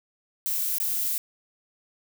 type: noise with dropouts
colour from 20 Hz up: violet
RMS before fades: -27 dBFS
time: 0.46-1.18 s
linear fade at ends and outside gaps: 0 ms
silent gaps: 0.783-0.801 s
effects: none